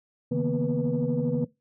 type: tone cluster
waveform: sine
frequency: 138.2 / 158.6 / 233.9 / 246.4 / 489.6 Hz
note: C#3 / D#3 / A#3 / B3 / B4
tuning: -5 / +33 / +6 / -4 / -15 cents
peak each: -29 dBFS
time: 0.31-1.45 s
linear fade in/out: 10 ms
effects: noise-tail reverb RT60 0.2 s tail -19 dB re dry + tanh soft clip ceiling -16 dBFS